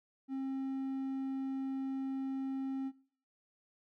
triangle tone, 267.6 Hz, C4, 39 cents sharp, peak -33 dBFS, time 0.28-2.92 s, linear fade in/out 50 ms, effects noise-tail reverb RT60 0.5 s tail -20 dB re dry

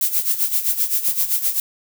violet noise with tremolo, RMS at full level -17 dBFS, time 0.01-1.6 s, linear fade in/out 2 ms, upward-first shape sine, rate 7.7 Hz, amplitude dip 75%, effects none

